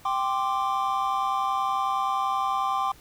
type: chord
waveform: triangle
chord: G suspended fourth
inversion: none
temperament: just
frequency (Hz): 784 / 1045.3 / 1176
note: G5 / C6 / D6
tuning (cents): 0 / -2 / +2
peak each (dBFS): -26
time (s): 0.05-2.92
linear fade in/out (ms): 5
effects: pink hiss -53 dBFS RMS until 3 s